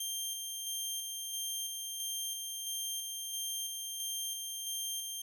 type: tone with tremolo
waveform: 15% pulse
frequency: 3176 Hz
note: G7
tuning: 22 cents sharp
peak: -28 dBFS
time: 0-5.22 s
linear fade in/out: 5 ms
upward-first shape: square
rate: 1.5 Hz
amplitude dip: 30%
effects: 11-bit